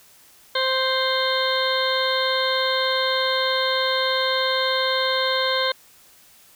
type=harmonic tone; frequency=523.3 Hz; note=C5; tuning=in tune; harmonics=1 / 2 / 3 / 4 / 6 / 7 / 8; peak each=-24 / -26 / -27 / -30 / -30 / -27 / -28 dBFS; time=0.55-5.72 s; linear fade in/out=5 ms; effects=white hiss -52 dBFS RMS until 6.55 s